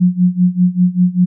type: tone with tremolo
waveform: sine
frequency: 180 Hz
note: F#3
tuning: 47 cents flat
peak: -6 dBFS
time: 0-1.26 s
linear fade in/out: 20 ms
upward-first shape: sine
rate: 5.1 Hz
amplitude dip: 90%
effects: none